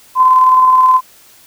sine tone with tremolo, 1027 Hz, C6, 33 cents flat, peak -4 dBFS, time 0.15-1.01 s, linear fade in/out 50 ms, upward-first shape square, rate 19 Hz, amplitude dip 25%, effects white hiss -44 dBFS RMS until 1.46 s

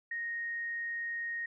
sine tone, 1864.7 Hz, A#6, in tune, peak -34 dBFS, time 0.11-1.46 s, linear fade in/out 5 ms, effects none

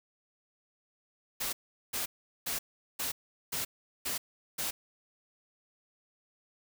white noise bursts, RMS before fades -34 dBFS, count 7, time 1.4-4.71 s, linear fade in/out 10 ms, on 130 ms, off 400 ms, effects none

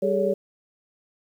sine tone cluster, 196.8 / 401.2 / 432.8 / 564 Hz, G3 / G4 / A4 / C#5, +7 / +40 / -29 / +30 cents, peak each -28 / -25 / -27 / -23 dBFS, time 0.02-0.34 s, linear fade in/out 10 ms, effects 9-bit

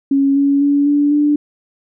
sine tone with pitch steps, 275.9 / 280.4 / 285 / 289.6 / 294.3 Hz, C#4 / C#4 / C#4 / D4 / D4, -8 / +20 / +48 / -24 / +4 cents, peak -10 dBFS, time 0.11-1.36 s, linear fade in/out 5 ms, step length 250 ms, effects none

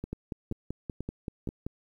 two click trains, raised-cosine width 3 ms, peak -22 / -21 dBFS, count 4 / 9, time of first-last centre 0.04-1.489 / 0.13-1.666 s, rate 2.07 / 5.21 Hz, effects 10-bit

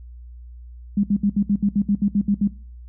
sine tone bursts, 202.9 Hz, G#3, 40 cents flat, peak -15 dBFS, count 12, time 0.97-2.476 s, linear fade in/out 5 ms, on 65 ms, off 66 ms, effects noise-tail reverb RT60 0.4 s tail -18 dB re dry + added 60 Hz sine -37 dBFS peak until 2.88 s

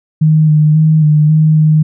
sine tone with pitch steps, 155.8 / 152.5 / 156.9 / 151.4 / 155.9 / 154.8 Hz, D#3 / D#3 / D#3 / D#3 / D#3 / D#3, +3 / -34 / +15 / -47 / +4 / -9 cents, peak -5 dBFS, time 0.21-1.83 s, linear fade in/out 10 ms, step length 270 ms, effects none

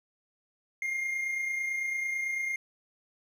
triangle tone pair together, 2093 / 2122 Hz, C7 / C7, 0 / +24 cents, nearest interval unison, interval 24 cents, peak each -40 / -28 dBFS, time 0.82-2.56 s, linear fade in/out 2 ms, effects none

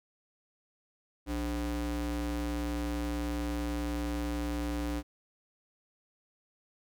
square ring-modulated tone, 116.2 Hz, A#2, 5 cents flat, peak -29 dBFS, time 1.26-5.03 s, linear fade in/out 50 ms, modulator 177 Hz, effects none

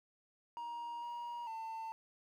triangle tone with pitch steps, 945 / 951 / 895 Hz, A#5 / A#5 / A5, +23 / +34 / +29 cents, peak -39 dBFS, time 0.57-1.92 s, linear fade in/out 0 ms, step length 450 ms, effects 11-bit

